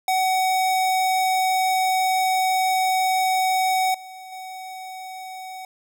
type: tone with level steps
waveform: square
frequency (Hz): 751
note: F#5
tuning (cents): +26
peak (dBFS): -19 / -38 / -34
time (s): 0.08-5.65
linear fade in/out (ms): 2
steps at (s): 3.94 / 4.32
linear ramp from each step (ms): 5
effects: none